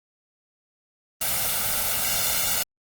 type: noise with comb filter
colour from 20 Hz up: white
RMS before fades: -24 dBFS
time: 1.21-2.63 s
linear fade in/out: 5 ms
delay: 1.4 ms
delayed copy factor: +0.9
effects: Opus 24 kbps